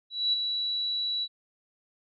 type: tone with ADSR envelope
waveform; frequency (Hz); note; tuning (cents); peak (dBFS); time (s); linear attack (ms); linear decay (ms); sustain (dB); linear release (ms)
sine; 3927; B7; -11; -21; 0.1-1.28; 230; 15; -6; 51
effects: none